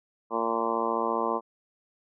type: harmonic tone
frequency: 114.8 Hz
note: A#2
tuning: 26 cents flat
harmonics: 2 / 3 / 4 / 5 / 6 / 7 / 8 / 9 / 10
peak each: -36 / -34 / -32 / -34 / -36 / -36 / -34 / -30 / -36 dBFS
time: 0.3-1.41 s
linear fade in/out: 50 ms
effects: none